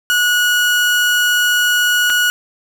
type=tone with dropouts; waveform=30% pulse; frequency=1458 Hz; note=F#6; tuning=26 cents flat; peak=-9 dBFS; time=0.1-2.3 s; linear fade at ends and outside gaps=0 ms; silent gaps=2.099-2.102 s; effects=7-bit